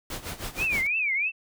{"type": "noise with tremolo", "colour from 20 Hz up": "pink", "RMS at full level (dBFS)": -33, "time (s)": [0.1, 0.87], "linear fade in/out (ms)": 2, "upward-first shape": "sine", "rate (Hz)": 6.4, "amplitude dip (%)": 80}
{"type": "tone with vibrato", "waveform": "sine", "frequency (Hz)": 2353, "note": "D7", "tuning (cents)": 3, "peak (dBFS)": -23, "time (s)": [0.57, 1.32], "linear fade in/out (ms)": 50, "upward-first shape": "triangle", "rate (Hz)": 3.1, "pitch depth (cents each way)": 240}
{"effects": []}